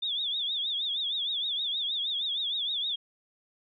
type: tone with vibrato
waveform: sine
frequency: 3520 Hz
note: A7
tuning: in tune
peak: -28 dBFS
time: 0.02-2.96 s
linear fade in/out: 10 ms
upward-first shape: triangle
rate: 6.4 Hz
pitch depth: 150 cents each way
effects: none

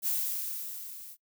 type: noise with level ramp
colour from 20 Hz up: violet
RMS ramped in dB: -28 to -47 dBFS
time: 0.02-1.17 s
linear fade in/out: 50 ms
effects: noise-tail reverb RT60 0.1 s tail -22 dB re dry

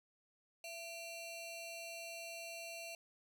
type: ring-modulated tone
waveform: sawtooth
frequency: 1700 Hz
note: G#6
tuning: 40 cents sharp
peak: -39 dBFS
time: 0.64-2.95 s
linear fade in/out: 2 ms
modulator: 1030 Hz
effects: none

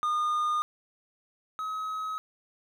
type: tone pair in turn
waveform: triangle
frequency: 1220 / 1275 Hz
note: D#6 / D#6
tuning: -34 / +42 cents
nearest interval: minor second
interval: 76 cents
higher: second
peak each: -23 / -29 dBFS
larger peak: first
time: 0.03-0.62 / 1.59-2.18 s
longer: neither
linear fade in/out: 0 ms
effects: none

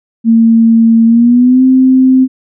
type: tone with pitch glide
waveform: sine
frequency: 227.5 to 259.8 Hz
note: A#3 to C4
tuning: -42 to -12 cents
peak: -3 dBFS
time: 0.24-2.28 s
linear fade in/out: 50 ms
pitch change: +230 cents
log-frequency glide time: 1.06-1.63 s
effects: none

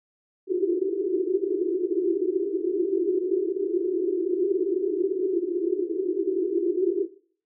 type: band-pass noise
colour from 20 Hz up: white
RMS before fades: -25 dBFS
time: 0.47-7.09 s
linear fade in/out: 50 ms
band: 340 to 390 Hz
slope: 96 dB/octave
effects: noise-tail reverb RT60 0.5 s tail -17 dB re dry

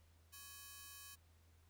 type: ring-modulated tone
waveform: 5% pulse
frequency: 1396.9 Hz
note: F6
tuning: in tune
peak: -39 dBFS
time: 0.32-1.16 s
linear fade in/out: 20 ms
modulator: 278 Hz
effects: added 82 Hz sine -67 dBFS peak until 1.69 s + pink hiss -75 dBFS RMS until 1.69 s

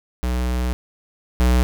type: tone pair in turn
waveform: square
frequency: 61.74 / 61.74 Hz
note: B1 / B1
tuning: 0 / 0 cents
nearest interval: unison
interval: 0 cents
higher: neither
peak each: -20 / -14 dBFS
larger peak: second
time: 0.23-0.73 / 1.4-1.63 s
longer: first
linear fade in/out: 0 ms
effects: none

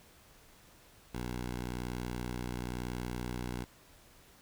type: tone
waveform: 10% pulse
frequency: 61 Hz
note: B1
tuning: 21 cents flat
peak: -28 dBFS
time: 1.13-3.65 s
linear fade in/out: 20 ms
effects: pink hiss -60 dBFS RMS until 4.41 s

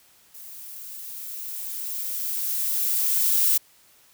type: noise with level ramp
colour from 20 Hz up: violet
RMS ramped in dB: -42 to -19 dBFS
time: 0.34-3.58 s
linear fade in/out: 10 ms
effects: white hiss -57 dBFS RMS until 4.13 s

